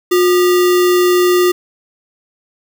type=tone with sample-and-hold; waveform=sine; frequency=358.7 Hz; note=F4; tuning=46 cents sharp; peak=-8 dBFS; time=0.11-1.52 s; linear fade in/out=10 ms; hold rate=1575 Hz; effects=none